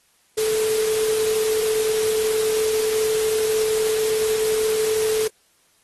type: tone in noise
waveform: sine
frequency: 435.8 Hz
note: A4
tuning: 17 cents flat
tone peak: -19 dBFS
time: 0.37-5.28 s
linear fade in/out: 10 ms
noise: white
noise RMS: -28 dBFS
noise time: 0.37-5.28 s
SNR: +6 dB
effects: white hiss -61 dBFS RMS until 5.83 s + AAC 32 kbps